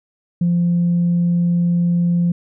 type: tone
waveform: sine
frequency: 173.3 Hz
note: F3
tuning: 13 cents flat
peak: -12 dBFS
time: 0.41-2.32 s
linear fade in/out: 5 ms
effects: tanh soft clip ceiling -10 dBFS